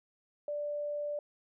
sine tone, 587.3 Hz, D5, in tune, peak -33 dBFS, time 0.48-1.19 s, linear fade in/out 2 ms, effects none

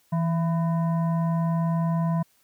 sine tone with frequency modulation, 164.81 Hz, E3, in tune, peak -21 dBFS, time 0.12-2.23 s, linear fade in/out 10 ms, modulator 835 Hz, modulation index 0.47, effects white hiss -64 dBFS RMS until 2.43 s

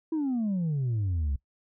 sine exponential sweep, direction down, 329.6 to 65.8 Hz, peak -23 dBFS, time 0.12-1.36 s, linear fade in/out 5 ms, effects noise-tail reverb RT60 0.1 s tail -22 dB re dry + tanh soft clip ceiling -24 dBFS

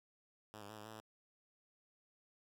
5% pulse tone with pitch steps, 106.9 / 101.2 / 108.7 / 104.9 / 110.1 / 109.1 Hz, A2 / G#2 / A2 / G#2 / A2 / A2, -49 / -44 / -21 / +18 / +2 / -14 cents, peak -39 dBFS, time 0.54-1.002 s, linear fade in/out 0 ms, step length 77 ms, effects none

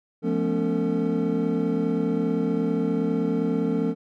triangle tone cluster, 172.9 / 215.4 / 245.1 / 280.4 / 450.5 Hz, F3 / A3 / B3 / C#4 / A4, -17 / -37 / -13 / +20 / +41 cents, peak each -26 dBFS, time 0.22-3.95 s, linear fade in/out 50 ms, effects none

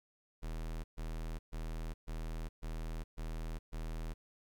square tone bursts, 40.1 Hz, E1, 47 cents flat, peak -39 dBFS, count 7, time 0.42-4.14 s, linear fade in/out 20 ms, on 420 ms, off 130 ms, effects 11-bit

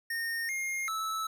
square tone with pitch steps, 1839 / 2131 / 1308 Hz, A#6 / C7 / E6, -24 / +31 / -14 cents, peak -32 dBFS, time 0.1-1.27 s, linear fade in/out 5 ms, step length 390 ms, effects none

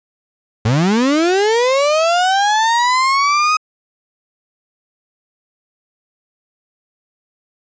35% pulse linear sweep, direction up, 102.3 to 1264 Hz, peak -10 dBFS, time 0.65-3.57 s, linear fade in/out 5 ms, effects resampled to 16000 Hz

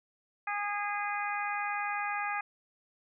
harmonic tone, 410.5 Hz, G#4, 20 cents flat, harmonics 2 / 3 / 4 / 5 / 6, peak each -35 / -37 / -38 / -39 / -40 dBFS, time 0.47-2.41 s, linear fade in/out 5 ms, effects none

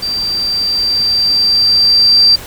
sine tone with level ramp, 4695 Hz, D8, 1 cent flat, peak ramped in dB -15 to -4 dBFS, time 0.02-2.36 s, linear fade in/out 10 ms, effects pink hiss -30 dBFS RMS until 2.46 s

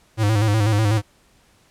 square tone with vibrato, 106.6 Hz, G#2, 46 cents sharp, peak -16 dBFS, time 0.17-1.02 s, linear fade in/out 50 ms, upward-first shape square, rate 8.1 Hz, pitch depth 65 cents each way, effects pink hiss -57 dBFS RMS until 1.7 s + low-pass 11000 Hz 12 dB/octave

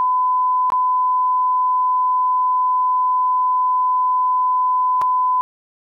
sine tone with dropouts, 1007 Hz, B5, 33 cents sharp, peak -14 dBFS, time 0-5.41 s, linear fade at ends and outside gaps 0 ms, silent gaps 0.702-0.721 / 5.015-5.019 s, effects none

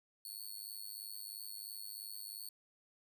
10% pulse tone with amplitude modulation, 4404 Hz, C#8, 12 cents flat, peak -34 dBFS, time 0.25-2.49 s, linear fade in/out 2 ms, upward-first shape sine, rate 103 Hz, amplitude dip 100%, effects none

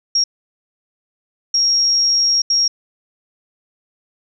sine tone bursts at uneven times, 5588 Hz, F8, in tune, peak -12 dBFS, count 3, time 0.15-0.24 / 1.54-2.42 / 2.5-2.68 s, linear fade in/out 5 ms, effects none

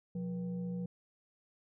sine tone with frequency modulation, 178.5 Hz, F3, 38 cents sharp, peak -35 dBFS, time 0.15-0.86 s, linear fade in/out 5 ms, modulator 303 Hz, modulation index 0.5, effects none

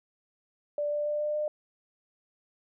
sine tone with pitch steps, 587.3 / 591 / 594.8 / 598.6 / 602.4 Hz, D5 / D5 / D5 / D5 / D5, 0 / +11 / +22 / +33 / +44 cents, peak -27 dBFS, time 0.78-1.48 s, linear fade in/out 2 ms, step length 140 ms, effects none

